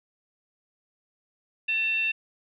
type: tone with frequency modulation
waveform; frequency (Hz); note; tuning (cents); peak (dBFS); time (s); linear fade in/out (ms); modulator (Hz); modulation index
sine; 2695; E7; +38; -23; 1.68-2.12; 10; 951; 0.34
effects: none